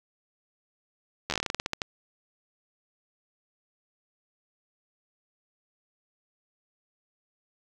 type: slowing click train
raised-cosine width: 0.2 ms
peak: -11 dBFS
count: 15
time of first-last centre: 1.3-1.818 s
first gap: 11 ms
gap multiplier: 1.17
effects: none